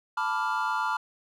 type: chord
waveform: triangle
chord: B half-diminished seventh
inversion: third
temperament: equal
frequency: 880 / 987.8 / 1174.7 / 1396.9 Hz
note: A5 / B5 / D6 / F6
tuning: 0 / 0 / 0 / 0 cents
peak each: -29 / -29 / -31 / -29 dBFS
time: 0.17-0.97 s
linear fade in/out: 5 ms
effects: none